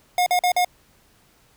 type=tone bursts; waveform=square; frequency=719 Hz; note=F#5; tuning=50 cents flat; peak=-17 dBFS; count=4; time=0.18-0.647 s; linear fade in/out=2 ms; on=83 ms; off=45 ms; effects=pink hiss -58 dBFS RMS until 1.56 s